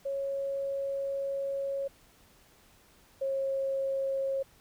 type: tone pair in turn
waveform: sine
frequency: 551 / 541.5 Hz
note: C#5 / C#5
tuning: -11 / -41 cents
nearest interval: unison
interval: 30 cents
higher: first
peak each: -30 / -28 dBFS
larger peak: second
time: 0.05-1.88 / 3.21-4.43 s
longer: first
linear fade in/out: 10 ms
effects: pink hiss -61 dBFS RMS until 4.6 s